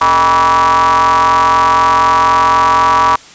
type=ring-modulated tone; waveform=square; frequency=86.5 Hz; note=F2; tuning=16 cents flat; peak=-5 dBFS; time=0.01-3.16 s; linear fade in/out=5 ms; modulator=1060 Hz; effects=white hiss -37 dBFS RMS until 3.34 s + resampled to 16000 Hz